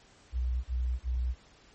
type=tone bursts; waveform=sine; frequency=61.74 Hz; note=B1; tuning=in tune; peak=-27 dBFS; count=3; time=0.32-1.352 s; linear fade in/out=50 ms; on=320 ms; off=36 ms; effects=pink hiss -59 dBFS RMS until 1.74 s + MP3 32 kbps